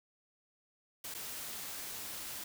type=noise with dropouts; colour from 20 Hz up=white; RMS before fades=-43 dBFS; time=1.04-2.44 s; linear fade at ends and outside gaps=5 ms; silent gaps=1.142-1.147 s; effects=none